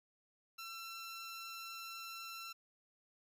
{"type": "tone", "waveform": "15% pulse", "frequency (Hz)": 1348, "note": "E6", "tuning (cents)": 38, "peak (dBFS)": -39, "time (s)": [0.58, 2.53], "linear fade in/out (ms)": 10, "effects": []}